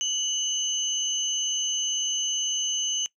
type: tone pair together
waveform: sine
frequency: 2960 / 6261 Hz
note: F#7 / G8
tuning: 0 / -3 cents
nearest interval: octave + minor second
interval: 1297 cents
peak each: -27 / -28 dBFS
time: 0.01-3.06 s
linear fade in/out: 0 ms
effects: noise-tail reverb RT60 0.1 s tail -19 dB re dry